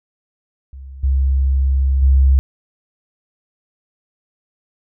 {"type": "tone with level steps", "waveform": "sine", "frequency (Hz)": 67.1, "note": "C2", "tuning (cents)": 44, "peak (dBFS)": [-31, -12, -8], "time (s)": [0.73, 2.39], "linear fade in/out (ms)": 0, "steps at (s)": [1.03, 2.02], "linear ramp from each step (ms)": 10, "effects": []}